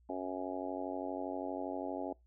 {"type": "harmonic tone", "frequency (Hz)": 92.5, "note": "F#2", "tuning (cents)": 0, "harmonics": [3, 4, 5, 6, 7, 8, 9], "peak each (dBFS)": [-41, -44, -46, -45, -43, -48, -45], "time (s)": [0.09, 2.13], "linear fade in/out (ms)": 5, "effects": ["noise-tail reverb RT60 0.2 s tail -24 dB re dry", "added 60 Hz sine -63 dBFS peak until 2.26 s"]}